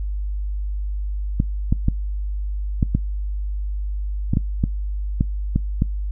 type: clicks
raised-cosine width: 5 ms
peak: -5 dBFS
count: 11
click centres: 1.401 / 1.725 / 1.884 / 2.828 / 2.95 / 4.335 / 4.371 / 4.639 / 5.209 / 5.56 / 5.821 s
effects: noise-tail reverb RT60 0.2 s tail -26 dB re dry + added 50 Hz sine -22 dBFS peak until 6.11 s